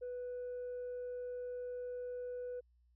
sine tone, 493.9 Hz, B4, in tune, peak -38 dBFS, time 0.01-2.61 s, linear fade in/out 20 ms, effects tanh soft clip ceiling -38 dBFS + added 60 Hz sine -67 dBFS peak until 2.95 s

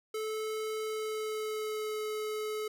square tone with pitch glide, 434.9 to 428.7 Hz, A4 to A4, -20 to -45 cents, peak -34 dBFS, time 0.14-2.68 s, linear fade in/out 5 ms, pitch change -25 cents, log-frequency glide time 0.82-2 s, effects none

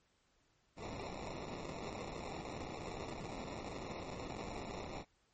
white noise with sample-and-hold, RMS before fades -45 dBFS, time 0.76-5.05 s, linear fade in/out 50 ms, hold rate 1575 Hz, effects pink hiss -75 dBFS RMS until 5.33 s + MP3 32 kbps

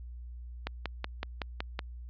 click train, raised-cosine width 0.3 ms, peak -17 dBFS, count 7, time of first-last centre 0.67-1.791 s, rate 5.35 Hz, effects added 60 Hz sine -41 dBFS peak until 2.09 s + resampled to 11025 Hz

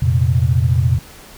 sine chord, F suspended fourth, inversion none, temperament equal with one note detuned, 86.8 / 116.54 / 130.81 Hz, F2 / Bb2 / C3, -10 / 0 / 0 cents, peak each -16 dBFS, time 0.02-0.99 s, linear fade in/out 5 ms, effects pink hiss -40 dBFS RMS until 1.37 s

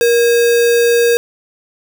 sine tone with sample-and-hold, 471.9 Hz, A#4, 21 cents sharp, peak -8 dBFS, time 0.01-1.17 s, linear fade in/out 0 ms, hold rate 2100 Hz, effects none

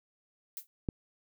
violet noise with exponential decay, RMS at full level -35 dBFS, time 0.57-0.67 s, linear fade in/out 0 ms, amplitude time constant 21 ms
click, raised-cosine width 3 ms, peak -18 dBFS, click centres 0.888 s
effects none

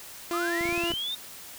sawtooth tone with vibrato, 342.5 Hz, F4, 34 cents flat, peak -24 dBFS, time 0.31-0.92 s, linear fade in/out 0 ms, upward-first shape triangle, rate 2.9 Hz, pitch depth 16 cents each way
sine linear sweep, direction up, 1174.7 to 3699 Hz, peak -29 dBFS, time 0.33-1.15 s, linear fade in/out 5 ms
clicks, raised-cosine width 3 ms, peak -27 dBFS, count 8, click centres 0.61 / 0.655 / 0.69 / 0.726 / 0.778 / 0.837 / 0.905 / 0.937 s
effects white hiss -44 dBFS RMS until 1.58 s

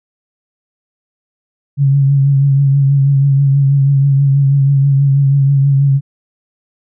sine tone with vibrato, 138.59 Hz, C#3, in tune, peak -7 dBFS, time 1.77-6.01 s, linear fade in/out 50 ms, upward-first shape triangle, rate 6.2 Hz, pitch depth 41 cents each way, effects none

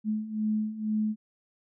sine beating tone pair, 213.5 / 215.6 Hz, G#3 / A3, +48 / -35 cents, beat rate 2.1 Hz, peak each -32 / -28 dBFS, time 0.04-1.16 s, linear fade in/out 50 ms, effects none

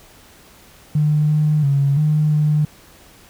triangle tone with pitch steps, 150.7 / 152 / 139.7 / 152.3 / 150.9 Hz, D3 / D#3 / C#3 / D#3 / D3, +45 / -40 / +14 / -37 / +47 cents, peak -9 dBFS, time 0.95-2.65 s, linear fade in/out 5 ms, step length 340 ms, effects tanh soft clip ceiling -11 dBFS + pink hiss -47 dBFS RMS until 3.29 s

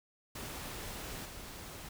pink noise with level steps, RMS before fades -43 / -47 dBFS, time 0.35-1.89 s, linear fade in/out 5 ms, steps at 1.25 s, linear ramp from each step 5 ms, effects none

